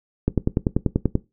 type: click train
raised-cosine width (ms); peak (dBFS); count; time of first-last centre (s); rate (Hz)
3; -5; 10; 0.28-1.154; 10.3
effects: noise-tail reverb RT60 0.2 s tail -18 dB re dry